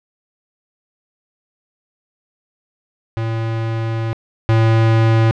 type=tone pair in turn; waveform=square; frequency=113.1 / 112.61 Hz; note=A2 / A2; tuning=+48 / +41 cents; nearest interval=unison; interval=7 cents; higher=first; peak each=-19 / -11 dBFS; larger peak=second; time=3.17-4.13 / 4.49-5.31 s; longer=first; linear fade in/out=0 ms; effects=low-pass 3000 Hz 12 dB/octave